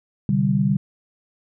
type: chord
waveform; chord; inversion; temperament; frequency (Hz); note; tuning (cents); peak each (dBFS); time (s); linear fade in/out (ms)
sine; C suspended second; none; equal with one note detuned; 128.05 / 146.83 / 196; C3 / D3 / G3; -37 / 0 / 0; -23 / -21 / -19; 0.29-0.77; 2
effects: none